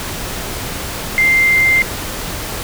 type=tone in noise; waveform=sine; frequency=2093 Hz; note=C7; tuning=in tune; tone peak=-9 dBFS; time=1.18-1.82 s; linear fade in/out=0 ms; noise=pink; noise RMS=-24 dBFS; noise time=0-2.63 s; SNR=+12 dB; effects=none